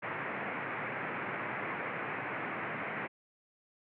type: band-pass noise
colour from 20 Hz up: white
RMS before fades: -38 dBFS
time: 0.02-3.08 s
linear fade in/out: 20 ms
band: 110 to 2300 Hz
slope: 48 dB/octave
effects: none